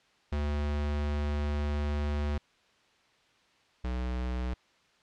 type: tone pair in turn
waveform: square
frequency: 73.42 / 62.2 Hz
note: D2 / B1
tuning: 0 / +13 cents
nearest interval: minor third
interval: 287 cents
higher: first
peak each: -29 / -31 dBFS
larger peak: first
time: 0.32-2.38 / 3.84-4.54 s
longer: first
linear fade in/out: 5 ms
effects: white hiss -65 dBFS RMS until 5.02 s + low-pass 4000 Hz 12 dB/octave